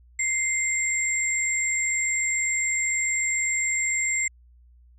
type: tone pair together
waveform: sine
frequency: 2093 / 7466 Hz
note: C7 / A#8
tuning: 0 / +2 cents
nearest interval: octave + minor seventh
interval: 2202 cents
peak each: -25 dBFS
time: 0.19-4.28 s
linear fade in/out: 5 ms
effects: added 60 Hz sine -51 dBFS peak until 4.98 s